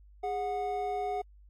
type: tone pair together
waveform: triangle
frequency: 410.8 / 732 Hz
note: G#4 / F#5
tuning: -19 / -19 cents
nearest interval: minor seventh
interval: 1000 cents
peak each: -33 / -30 dBFS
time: 0.23-1.22 s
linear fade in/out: 10 ms
effects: added 50 Hz sine -53 dBFS peak until 1.49 s + AAC 64 kbps